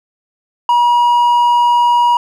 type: tone with hard clipping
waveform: sine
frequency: 960 Hz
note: B5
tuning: 49 cents flat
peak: -9 dBFS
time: 0.69-2.17 s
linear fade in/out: 2 ms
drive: 3 dB
effects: none